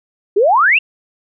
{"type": "exponential sweep", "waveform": "sine", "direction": "up", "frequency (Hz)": [373.5, 2869], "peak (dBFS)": -8, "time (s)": [0.36, 0.79], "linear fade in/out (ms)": 10, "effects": []}